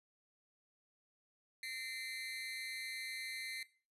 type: tone with amplitude modulation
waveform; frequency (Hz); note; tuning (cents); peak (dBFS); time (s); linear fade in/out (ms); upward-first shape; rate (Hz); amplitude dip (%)
30% pulse; 2073; C7; -17; -35; 1.63-3.63; 2; sine; 248; 95
effects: noise-tail reverb RT60 0.4 s tail -19 dB re dry + resampled to 32000 Hz